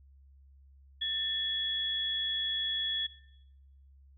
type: tone pair together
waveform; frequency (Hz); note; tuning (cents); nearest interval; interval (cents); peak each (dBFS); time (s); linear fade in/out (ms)
sine; 1787 / 3365; A6 / G#7; +26 / +22; major seventh; 1096; -40 / -30; 1.01-3.07; 10
effects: noise-tail reverb RT60 0.9 s tail -19 dB re dry + added 68 Hz sine -55 dBFS peak until 4.17 s